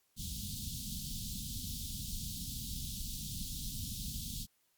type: band-stop noise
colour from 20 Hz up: pink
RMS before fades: -41 dBFS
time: 0.16-4.47 s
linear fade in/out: 50 ms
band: 240 to 3300 Hz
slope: 48 dB/octave
effects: white hiss -75 dBFS RMS until 4.77 s + Opus 48 kbps